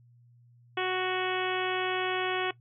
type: harmonic tone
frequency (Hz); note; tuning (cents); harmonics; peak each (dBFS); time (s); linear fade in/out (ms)
370; F#4; 0; 1 / 2 / 3 / 4 / 5 / 6 / 7 / 8 / 9; -31 / -34 / -36 / -37 / -38 / -39 / -39 / -40 / -41; 0.77-2.51; 5
effects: noise-tail reverb RT60 0.1 s tail -18 dB re dry + added 120 Hz sine -56 dBFS peak until 2.6 s